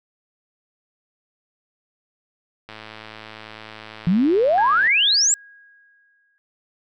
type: click train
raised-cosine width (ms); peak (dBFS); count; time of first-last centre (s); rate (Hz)
0.3; -21; 239; 2.69-4.873; 109
type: exponential sweep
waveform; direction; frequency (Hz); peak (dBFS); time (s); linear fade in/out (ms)
sine; up; 165 to 7902; -14; 4.07-5.34; 0
type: tone with exponential decay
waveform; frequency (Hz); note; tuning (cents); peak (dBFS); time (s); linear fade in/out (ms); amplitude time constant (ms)
sine; 1644; G#6; -18; -24; 4.58-6.38; 0; 390
effects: none